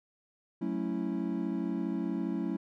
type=chord; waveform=triangle; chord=F# minor seventh; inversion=none; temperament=equal; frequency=185 / 220 / 277.2 / 329.6 Hz; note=F#3 / A3 / C#4 / E4; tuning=0 / 0 / 0 / 0 cents; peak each=-34 dBFS; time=0.61-2.57 s; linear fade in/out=10 ms; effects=none